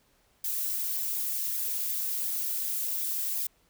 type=noise with flanger; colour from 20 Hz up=violet; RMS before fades=-31 dBFS; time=0.44-3.47 s; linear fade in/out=5 ms; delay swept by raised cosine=0.68 to 4.18 ms; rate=2.7 Hz; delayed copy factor=-0.55; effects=pink hiss -67 dBFS RMS until 3.69 s